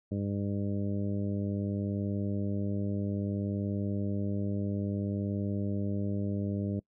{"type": "harmonic tone", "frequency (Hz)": 100.6, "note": "G2", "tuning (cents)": 45, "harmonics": [1, 2, 3, 4, 5, 6], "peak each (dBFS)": [-33, -33, -38, -43, -45, -45], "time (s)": [0.11, 6.8], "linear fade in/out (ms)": 10, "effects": ["noise-tail reverb RT60 0.1 s tail -25 dB re dry"]}